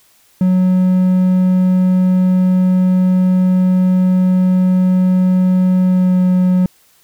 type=tone with pitch glide; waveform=triangle; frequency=184.1 to 182.62 Hz; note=F#3 to F#3; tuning=-8 to -22 cents; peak=-7 dBFS; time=0.41-6.66 s; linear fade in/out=2 ms; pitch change=-14 cents; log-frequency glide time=5.83-6.21 s; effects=white hiss -52 dBFS RMS until 7.03 s